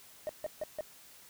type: tone bursts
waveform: sine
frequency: 615 Hz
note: D#5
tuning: 20 cents flat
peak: -30 dBFS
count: 4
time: 0.27-0.808 s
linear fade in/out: 0 ms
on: 22 ms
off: 150 ms
effects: tanh soft clip ceiling -31 dBFS + white hiss -56 dBFS RMS until 1.29 s